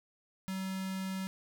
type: tone with notch filter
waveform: square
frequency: 190 Hz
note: F#3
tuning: 46 cents sharp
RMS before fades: -37 dBFS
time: 0.48-1.27 s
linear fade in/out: 0 ms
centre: 450 Hz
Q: 0.66
effects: none